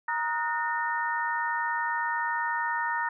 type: tone cluster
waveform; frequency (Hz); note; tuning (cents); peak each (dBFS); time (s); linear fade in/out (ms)
sine; 937 / 1256 / 1458 / 1827; A#5 / D#6 / F#6 / A#6; +9 / +16 / -26 / -35; -29 / -36 / -35 / -31; 0.08-3.09; 5
effects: none